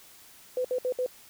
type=tone bursts; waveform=sine; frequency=504 Hz; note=B4; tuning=35 cents sharp; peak=-25 dBFS; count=4; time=0.57-1.063 s; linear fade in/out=2 ms; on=76 ms; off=63 ms; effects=white hiss -53 dBFS RMS until 1.29 s